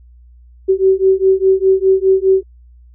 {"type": "beating tone pair", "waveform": "sine", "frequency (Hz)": [379.5, 384.4], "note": ["F#4", "G4"], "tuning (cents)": [44, -34], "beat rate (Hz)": 4.9, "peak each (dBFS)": -12, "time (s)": [0.68, 2.43], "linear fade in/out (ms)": 20, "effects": ["added 60 Hz sine -40 dBFS peak until 2.94 s"]}